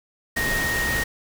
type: tone in noise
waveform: sine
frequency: 1864.7 Hz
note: A#6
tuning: in tune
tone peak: -23 dBFS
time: 0.36-1.04 s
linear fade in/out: 10 ms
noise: pink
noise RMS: -27 dBFS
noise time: 0.36-1.04 s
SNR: +1 dB
effects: none